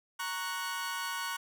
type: chord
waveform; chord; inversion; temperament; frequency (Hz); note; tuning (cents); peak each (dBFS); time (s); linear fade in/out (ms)
sawtooth; F# major; first; equal; 932.3 / 1108.7 / 1480; A#5 / C#6 / F#6; 0 / 0 / 0; -36 / -35 / -34; 0.19-1.37; 10
effects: none